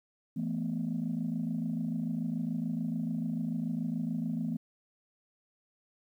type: chord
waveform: sine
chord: E suspended fourth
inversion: none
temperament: equal with one note detuned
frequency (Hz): 166.92 / 220 / 246.9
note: E3 / A3 / B3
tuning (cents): +22 / 0 / 0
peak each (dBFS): -34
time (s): 0.36-4.57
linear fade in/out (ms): 10
effects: tanh soft clip ceiling -24 dBFS + 11-bit